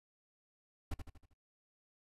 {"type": "noise with echo", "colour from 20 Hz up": "brown", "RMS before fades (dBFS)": -36, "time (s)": [0.91, 0.94], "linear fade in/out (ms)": 5, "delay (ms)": 79, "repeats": 5, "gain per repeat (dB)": -6, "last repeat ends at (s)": 1.335, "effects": ["noise-tail reverb RT60 0.1 s tail -21 dB re dry", "resampled to 32000 Hz"]}